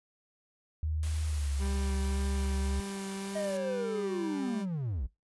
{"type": "tone with pitch glide", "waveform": "sine", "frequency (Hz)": [77.78, 69.7], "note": ["D#2", "C#2"], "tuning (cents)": [0, 10], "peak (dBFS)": -29, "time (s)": [0.83, 2.8], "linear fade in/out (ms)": 0, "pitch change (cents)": -190, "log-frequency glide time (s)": [1.27, 1.53]}
{"type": "noise", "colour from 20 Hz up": "white", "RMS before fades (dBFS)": -45, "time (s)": [1.03, 3.57], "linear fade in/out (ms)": 0}
{"type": "tone with vibrato", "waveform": "30% pulse", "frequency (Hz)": 196, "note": "G3", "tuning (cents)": 0, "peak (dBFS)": -34, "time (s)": [1.58, 4.66], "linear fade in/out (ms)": 50, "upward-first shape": "sine", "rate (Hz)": 1.8, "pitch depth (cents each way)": 13}
{"type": "linear sweep", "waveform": "triangle", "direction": "down", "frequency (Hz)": [634, 49], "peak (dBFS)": -29, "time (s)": [3.35, 5.07], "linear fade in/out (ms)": 10}
{"effects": ["noise-tail reverb RT60 0.2 s tail -20 dB re dry", "resampled to 24000 Hz"]}